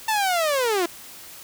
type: linear sweep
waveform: sawtooth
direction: down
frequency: 897 to 329.6 Hz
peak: -16 dBFS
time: 0.08-0.86 s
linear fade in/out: 5 ms
effects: white hiss -42 dBFS RMS until 1.43 s